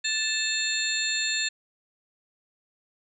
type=tone cluster; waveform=sine; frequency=1754 / 2638 / 3629 / 4272 / 7260 Hz; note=A6 / E7 / A#7 / C8 / A#8; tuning=-6 / +1 / -47 / +35 / -47 cents; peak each=-31 dBFS; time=0.04-1.49 s; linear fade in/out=10 ms; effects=none